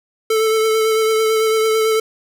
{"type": "tone with vibrato", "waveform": "square", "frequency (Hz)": 440, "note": "A4", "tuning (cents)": 0, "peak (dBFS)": -14, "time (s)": [0.3, 2], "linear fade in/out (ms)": 5, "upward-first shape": "sine", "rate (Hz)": 9, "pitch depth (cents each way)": 19, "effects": []}